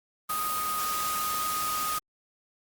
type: tone in noise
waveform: sine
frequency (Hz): 1244.5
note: D#6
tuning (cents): 0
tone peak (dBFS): -29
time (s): 0.29-1.99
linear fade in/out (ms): 10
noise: white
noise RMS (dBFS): -33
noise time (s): 0.29-1.99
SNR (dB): +1
effects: Opus 32 kbps